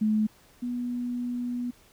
sine tone pair in turn, 215 / 244.1 Hz, A3 / B3, -40 / -20 cents, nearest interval major second, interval 220 cents, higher second, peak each -21 / -28 dBFS, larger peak first, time 0.01-0.27 / 0.62-1.71 s, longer second, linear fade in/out 10 ms, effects pink hiss -58 dBFS RMS until 1.92 s

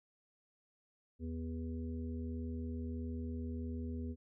harmonic tone, 81.5 Hz, E2, 19 cents flat, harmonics 1 / 3 / 5 / 6, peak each -40 / -42 / -51 / -56 dBFS, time 1.19-4.16 s, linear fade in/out 50 ms, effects none

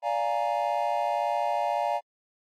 triangle chord, Bb dominant seventh, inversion first, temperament equal with one note detuned, 584.3 / 698.5 / 830.6 / 932.3 Hz, D5 / F5 / Ab5 / Bb5, -9 / 0 / 0 / 0 cents, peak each -29 / -27 / -28 / -30 dBFS, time 0.02-2.01 s, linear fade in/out 50 ms, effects AAC 64 kbps

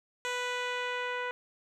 10% pulse tone with low-pass filter sweep, 494.1 Hz, B4, 1 cent sharp, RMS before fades -34 dBFS, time 0.25-1.31 s, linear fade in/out 0 ms, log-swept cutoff 7200 to 2000 Hz, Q 0.84, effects none

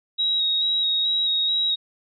sine tone with vibrato, 3807 Hz, A#7, 36 cents sharp, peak -19 dBFS, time 0.18-1.76 s, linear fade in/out 20 ms, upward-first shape square, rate 2.3 Hz, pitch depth 17 cents each way, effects none

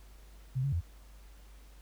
sine tone with pitch steps, 130.1 / 139.1 / 85.2 Hz, C3 / C#3 / F2, -9 / +6 / -42 cents, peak -28 dBFS, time 0.55-0.811 s, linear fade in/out 20 ms, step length 87 ms, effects added 50 Hz sine -51 dBFS peak until 1.81 s + pink hiss -62 dBFS RMS until 1.81 s

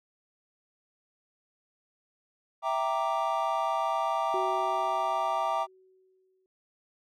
triangle chord, E half-diminished seventh, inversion none, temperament equal, 659.3 / 784 / 932.3 / 1174.7 Hz, E5 / G5 / Bb5 / D6, 0 / 0 / 0 / 0 cents, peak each -30 dBFS, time 2.62-5.67 s, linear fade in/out 50 ms
sine tone with exponential decay, 375.1 Hz, F#4, 24 cents sharp, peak -30 dBFS, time 4.34-6.46 s, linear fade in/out 1 ms, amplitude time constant 460 ms
effects none

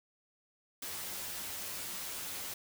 white noise with comb filter, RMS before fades -41 dBFS, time 0.82-2.54 s, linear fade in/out 5 ms, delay 11 ms, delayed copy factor +0.6, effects none

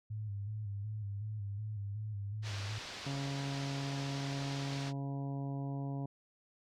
sine tone with vibrato, 103.83 Hz, G#2, in tune, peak -37 dBFS, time 0.1-2.79 s, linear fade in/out 10 ms, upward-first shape square, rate 2.7 Hz, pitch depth 56 cents each way
white low-pass noise, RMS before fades -46 dBFS, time 2.42-4.93 s, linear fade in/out 50 ms, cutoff 5300 Hz, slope 24 dB/octave
harmonic tone, 138.59 Hz, C#3, in tune, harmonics 1 / 2 / 3 / 4 / 5 / 6 / 7, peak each -37 / -42 / -52 / -53 / -50 / -57 / -55 dBFS, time 3.06-6.06 s, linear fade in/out 5 ms
effects none

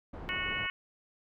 pink low-pass noise, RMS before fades -43 dBFS, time 0.13-0.67 s, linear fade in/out 10 ms, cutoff 990 Hz, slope 12 dB/octave
harmonic tone, 367.7 Hz, F#4, 11 cents flat, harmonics 3 / 4 / 5 / 6 / 7 / 8, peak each -42 / -40 / -38 / -36 / -41 / -39 dBFS, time 0.29-0.7 s, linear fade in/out 0 ms
effects none

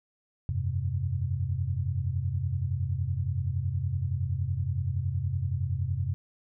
sine chord, F suspended second, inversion none, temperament equal, 87.31 / 98 / 130.81 Hz, F2 / G2 / C3, 0 / 0 / 0 cents, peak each -31 dBFS, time 0.49-6.14 s, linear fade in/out 0 ms, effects none

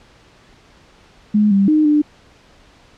sine tone with pitch steps, 210 / 197.1 / 307.2 / 298.3 Hz, G#3 / G3 / D#4 / D4, +19 / +10 / -22 / +27 cents, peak -10 dBFS, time 1.34-2.02 s, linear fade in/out 10 ms, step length 170 ms, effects pink hiss -49 dBFS RMS until 2.97 s + low-pass 5000 Hz 12 dB/octave

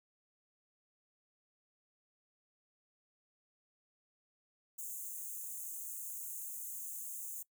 white high-pass noise, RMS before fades -44 dBFS, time 4.78-7.43 s, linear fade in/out 10 ms, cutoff 6400 Hz, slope 96 dB/octave, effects noise-tail reverb RT60 0.1 s tail -21 dB re dry

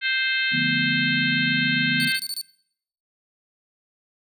harmonic tone, 523.3 Hz, C5, in tune, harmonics 3 / 4 / 5 / 6 / 7 / 8, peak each -24 / -26 / -28 / -30 / -31 / -32 dBFS, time 0.01-2.2 s, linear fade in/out 50 ms
sine chord, B half-diminished seventh, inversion first, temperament equal, 146.83 / 174.61 / 220 / 246.9 Hz, D3 / F3 / A3 / B3, 0 / 0 / 0 / 0 cents, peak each -30 / -31 / -33 / -27 dBFS, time 0.51-2.11 s, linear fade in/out 50 ms
sawtooth tone bursts, 4477 Hz, C#8, 16 cents sharp, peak -24 dBFS, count 6, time 2-2.413 s, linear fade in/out 0 ms, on 48 ms, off 25 ms
effects noise-tail reverb RT60 0.7 s tail -22 dB re dry

